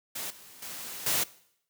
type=noise with level steps; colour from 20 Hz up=white; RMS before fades=-36 / -51 / -40 / -27 dBFS; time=0.15-1.24 s; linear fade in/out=10 ms; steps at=0.3 / 0.62 / 1.06 s; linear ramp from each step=5 ms; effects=noise-tail reverb RT60 0.7 s tail -20 dB re dry + high-pass 100 Hz 12 dB/octave